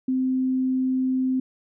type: tone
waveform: sine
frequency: 259.1 Hz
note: C4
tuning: 17 cents flat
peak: -20 dBFS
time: 0.08-1.4 s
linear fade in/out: 5 ms
effects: none